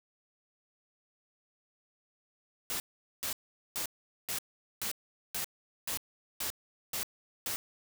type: noise bursts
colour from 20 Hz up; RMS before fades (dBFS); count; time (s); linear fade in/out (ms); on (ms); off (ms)
white; -35; 10; 2.7-7.56; 0; 99; 430
effects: none